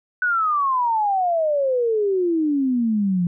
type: exponential sweep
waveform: sine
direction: down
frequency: 1500 to 170.6 Hz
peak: -17 dBFS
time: 0.22-3.27 s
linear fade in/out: 2 ms
effects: none